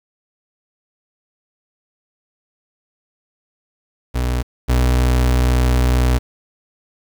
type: tone pair in turn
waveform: 35% pulse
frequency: 61.74 / 62.13 Hz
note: B1 / B1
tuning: 0 / +11 cents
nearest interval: unison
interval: 11 cents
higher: second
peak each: -15 / -11 dBFS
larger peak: second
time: 4.14-4.43 / 4.68-6.19 s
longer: second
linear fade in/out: 20 ms
effects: 7-bit